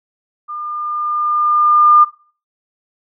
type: tone with level ramp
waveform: sine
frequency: 1205 Hz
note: D6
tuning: 44 cents sharp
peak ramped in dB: -24 to -4 dBFS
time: 0.48-2.05 s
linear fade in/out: 20 ms
effects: noise-tail reverb RT60 0.4 s tail -18 dB re dry

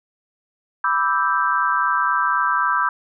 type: chord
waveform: sine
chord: E minor seventh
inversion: second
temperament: equal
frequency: 987.8 / 1174.7 / 1318.5 / 1568 Hz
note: B5 / D6 / E6 / G6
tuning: 0 / 0 / 0 / 0 cents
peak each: -22 dBFS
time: 0.84-2.89 s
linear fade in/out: 2 ms
effects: none

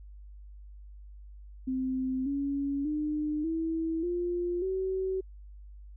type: tone with pitch steps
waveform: sine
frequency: 259.8 / 280.1 / 301.9 / 325.4 / 350.8 / 378.2 Hz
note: C4 / C#4 / D4 / E4 / F4 / F#4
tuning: -12 / +18 / +48 / -22 / +8 / +38 cents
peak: -28 dBFS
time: 1.67-5.21 s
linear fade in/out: 10 ms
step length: 590 ms
effects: added 50 Hz sine -45 dBFS peak until 5.96 s

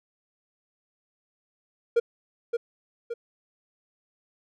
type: tone with echo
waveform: triangle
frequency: 469.1 Hz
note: A#4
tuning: 11 cents sharp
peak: -15 dBFS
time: 1.96-2 s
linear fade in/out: 10 ms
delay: 570 ms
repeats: 2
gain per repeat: -6 dB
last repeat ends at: 3.14 s
effects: none

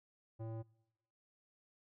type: tone with low-pass filter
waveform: square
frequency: 112.3 Hz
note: A2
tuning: 36 cents sharp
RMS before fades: -44 dBFS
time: 0.39-0.63 s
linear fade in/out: 20 ms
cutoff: 660 Hz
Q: 1.4
effects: noise-tail reverb RT60 0.9 s tail -24 dB re dry

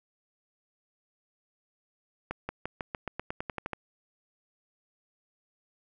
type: accelerating click train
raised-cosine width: 0.5 ms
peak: -18 dBFS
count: 13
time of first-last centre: 2.31-3.733 s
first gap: 180 ms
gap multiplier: 0.92
effects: none

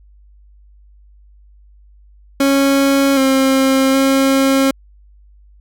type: tone with pitch steps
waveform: 30% pulse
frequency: 275.5 / 266.8 / 270 Hz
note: C#4 / C4 / C#4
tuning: -11 / +34 / -45 cents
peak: -8 dBFS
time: 2.4-4.71 s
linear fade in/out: 5 ms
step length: 770 ms
effects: added 50 Hz sine -43 dBFS peak until 5.6 s

